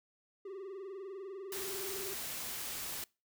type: tone with vibrato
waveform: triangle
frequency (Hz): 385.5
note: G4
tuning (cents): -29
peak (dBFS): -40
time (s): 0.45-2.14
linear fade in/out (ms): 5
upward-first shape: sine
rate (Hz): 20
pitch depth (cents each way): 94
type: noise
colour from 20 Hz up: white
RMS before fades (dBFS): -41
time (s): 1.52-3.04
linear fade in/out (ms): 2
effects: noise-tail reverb RT60 0.3 s tail -25 dB re dry